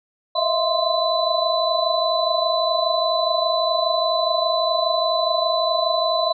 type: tone cluster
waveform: sine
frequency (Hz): 631 / 658 / 683 / 1041 / 3989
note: D#5 / E5 / F5 / C6 / B7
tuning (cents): +24 / -3 / -39 / -9 / +17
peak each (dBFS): -24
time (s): 0.35-6.33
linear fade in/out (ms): 10
effects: none